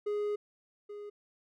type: tone pair in turn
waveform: triangle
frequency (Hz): 415.3 / 413.3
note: G#4 / G#4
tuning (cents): 0 / -8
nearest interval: unison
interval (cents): 8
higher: first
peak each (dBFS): -28 / -39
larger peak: first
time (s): 0.06-0.36 / 0.89-1.1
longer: first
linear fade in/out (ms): 10
effects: none